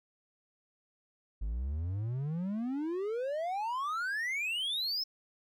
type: exponential sweep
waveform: triangle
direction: up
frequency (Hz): 48.86 to 5340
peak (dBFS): -30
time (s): 1.41-5.04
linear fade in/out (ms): 10
effects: none